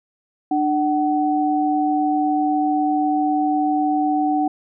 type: tone pair together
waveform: sine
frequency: 298.7 / 752.7 Hz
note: D4 / F#5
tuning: +29 / +29 cents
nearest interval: octave + major third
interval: 1600 cents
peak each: -19 dBFS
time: 0.51-4.48 s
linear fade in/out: 5 ms
effects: none